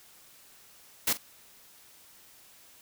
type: noise with echo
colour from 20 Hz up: white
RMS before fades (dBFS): -26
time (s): 1.07-1.13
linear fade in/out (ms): 5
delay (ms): 44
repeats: 1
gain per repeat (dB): -15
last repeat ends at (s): 1.174
effects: white hiss -56 dBFS RMS until 2.81 s